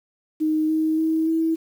sine tone with pitch steps, 311.1 / 315.4 / 319.8 / 324.3 Hz, D#4 / D#4 / D#4 / E4, 0 / +24 / +48 / -28 cents, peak -18 dBFS, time 0.4-1.56 s, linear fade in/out 20 ms, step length 290 ms, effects 8-bit

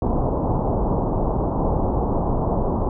pink low-pass noise, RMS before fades -21 dBFS, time 0.02-2.89 s, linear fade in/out 2 ms, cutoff 1000 Hz, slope 48 dB/octave, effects none

